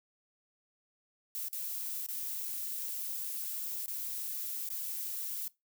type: noise with dropouts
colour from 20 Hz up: violet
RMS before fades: -38 dBFS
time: 1.35-5.48 s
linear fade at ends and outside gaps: 0 ms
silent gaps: 1.484-1.529 / 2.063-2.087 / 3.86-3.88 / 4.689-4.703 s
effects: noise-tail reverb RT60 0.2 s tail -21 dB re dry